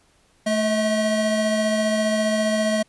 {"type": "tone pair together", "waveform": "square", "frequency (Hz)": [218.3, 640], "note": ["A3", "D#5"], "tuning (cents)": [-13, 49], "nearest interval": "octave + perfect fifth", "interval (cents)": 1862, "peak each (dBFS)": [-23, -22], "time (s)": [0.46, 2.83], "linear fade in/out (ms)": 10, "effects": ["pink hiss -60 dBFS RMS until 2.88 s", "resampled to 24000 Hz"]}